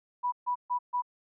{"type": "tone bursts", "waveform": "sine", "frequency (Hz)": 983, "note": "B5", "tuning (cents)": -8, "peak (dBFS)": -26, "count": 4, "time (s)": [0.23, 1.022], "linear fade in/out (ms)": 20, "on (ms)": 93, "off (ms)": 140, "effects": []}